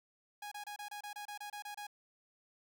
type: tone bursts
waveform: sawtooth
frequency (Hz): 827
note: G#5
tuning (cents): -8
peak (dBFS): -39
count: 12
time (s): 0.42-1.869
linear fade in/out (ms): 5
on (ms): 96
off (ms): 27
effects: 12-bit

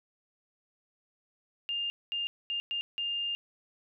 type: tone bursts at uneven times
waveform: sine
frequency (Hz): 2809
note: F7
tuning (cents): +9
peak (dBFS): -30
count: 5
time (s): 1.69-1.9 / 2.12-2.27 / 2.5-2.6 / 2.71-2.81 / 2.98-3.35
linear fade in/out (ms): 0
effects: none

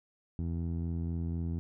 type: tone with low-pass filter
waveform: 15% pulse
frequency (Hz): 84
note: E2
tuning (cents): +33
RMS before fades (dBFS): -34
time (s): 0.39-1.59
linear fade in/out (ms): 0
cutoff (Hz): 220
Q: 0.55
effects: none

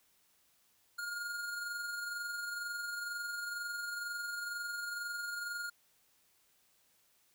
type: tone with amplitude modulation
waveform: square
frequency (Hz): 1421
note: F6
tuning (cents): +30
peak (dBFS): -37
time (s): 0.98-5.7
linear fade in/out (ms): 10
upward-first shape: sine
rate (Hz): 22.1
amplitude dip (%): 35
effects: white hiss -71 dBFS RMS until 7.34 s

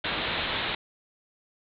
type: low-pass noise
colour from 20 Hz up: white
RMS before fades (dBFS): -30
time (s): 0.04-0.75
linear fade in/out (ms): 5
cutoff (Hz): 4000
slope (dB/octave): 96
effects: none

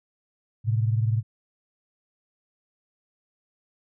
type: tone pair together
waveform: sine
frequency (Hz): 109.48 / 129.6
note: A2 / C3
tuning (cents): -8 / -16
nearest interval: minor third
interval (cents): 292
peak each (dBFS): -21 / -27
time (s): 0.64-1.23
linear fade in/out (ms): 50
effects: none

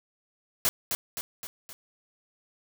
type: noise with echo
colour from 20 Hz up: white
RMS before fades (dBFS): -24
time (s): 0.65-0.69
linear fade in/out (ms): 0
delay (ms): 260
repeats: 4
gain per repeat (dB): -5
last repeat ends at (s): 1.73
effects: none

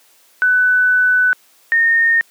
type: tone pair in turn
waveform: sine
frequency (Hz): 1500 / 1836.8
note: F#6 / A#6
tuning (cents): +23 / -26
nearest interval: major third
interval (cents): 351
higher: second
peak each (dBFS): -10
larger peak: neither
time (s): 0.42-1.33 / 1.72-2.21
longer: first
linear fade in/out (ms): 0
effects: white hiss -52 dBFS RMS until 2.3 s + high-pass 300 Hz 12 dB/octave

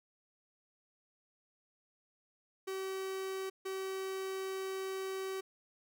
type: tone bursts at uneven times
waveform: 45% pulse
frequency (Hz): 382.5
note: G4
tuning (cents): -42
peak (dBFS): -37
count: 2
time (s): 2.67-3.5 / 3.65-5.41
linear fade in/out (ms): 10
effects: none

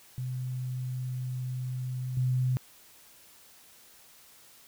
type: tone with level steps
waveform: sine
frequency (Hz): 127.3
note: C3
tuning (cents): -47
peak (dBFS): -31 / -24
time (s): 0.18-2.57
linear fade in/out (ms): 0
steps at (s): 2.17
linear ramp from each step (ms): 2
effects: white hiss -56 dBFS RMS until 4.67 s

